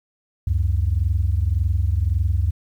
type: tone pair together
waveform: sine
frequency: 70.69 / 92.5 Hz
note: C#2 / F#2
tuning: +34 / 0 cents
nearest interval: perfect fourth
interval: 466 cents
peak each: -19 dBFS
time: 0.47-2.51 s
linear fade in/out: 5 ms
effects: tanh soft clip ceiling -10 dBFS + 9-bit